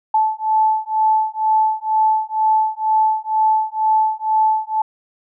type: beating tone pair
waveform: sine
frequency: 870 / 872.1 Hz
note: A5 / A5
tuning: -20 / -16 cents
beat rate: 2.1 Hz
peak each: -17 dBFS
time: 0.14-4.82 s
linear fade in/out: 5 ms
effects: none